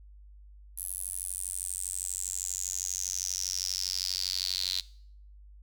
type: tone with high-pass filter sweep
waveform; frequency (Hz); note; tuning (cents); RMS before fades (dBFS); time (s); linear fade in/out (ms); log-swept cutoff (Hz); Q
sawtooth; 92.5; F#2; 0; -34; 0.77-4.81; 10; 11000 to 4100; 7.7
effects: noise-tail reverb RT60 0.6 s tail -21 dB re dry + added 50 Hz sine -49 dBFS peak until 5.62 s